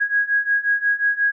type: beating tone pair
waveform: sine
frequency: 1647 / 1652.6 Hz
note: G#6 / G#6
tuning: -15 / -9 cents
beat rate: 5.6 Hz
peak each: -21 / -19 dBFS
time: 0-1.32 s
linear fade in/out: 20 ms
effects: none